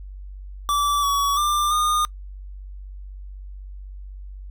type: tone with pitch steps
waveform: square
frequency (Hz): 1159 / 1130 / 1189 / 1221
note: D6 / C#6 / D6 / D#6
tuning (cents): -23 / +33 / +21 / -33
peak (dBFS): -19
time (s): 0.69-2.05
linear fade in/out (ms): 0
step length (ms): 340
effects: noise-tail reverb RT60 0.1 s tail -23 dB re dry + added 48 Hz sine -34 dBFS peak until 4.5 s